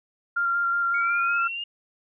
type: tone with vibrato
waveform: sine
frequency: 1388 Hz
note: F6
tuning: 11 cents flat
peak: -21 dBFS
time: 0.36-1.48 s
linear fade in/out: 10 ms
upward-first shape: square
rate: 5.4 Hz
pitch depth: 12 cents each way
type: exponential sweep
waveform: sine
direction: up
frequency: 2217 to 2853 Hz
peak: -29 dBFS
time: 0.94-1.64 s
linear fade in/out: 5 ms
effects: none